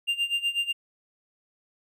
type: tone with tremolo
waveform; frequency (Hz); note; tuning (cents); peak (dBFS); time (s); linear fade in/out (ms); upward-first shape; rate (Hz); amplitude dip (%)
triangle; 2794; F7; 0; -20; 0.07-0.73; 20; sine; 8.1; 85
effects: none